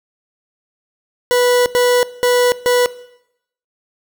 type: tone bursts at uneven times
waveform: 40% pulse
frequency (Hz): 491.4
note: B4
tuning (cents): -9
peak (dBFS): -10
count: 4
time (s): 1.31-1.66 / 1.75-2.03 / 2.23-2.52 / 2.66-2.86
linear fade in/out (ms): 0
effects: noise-tail reverb RT60 0.8 s tail -18 dB re dry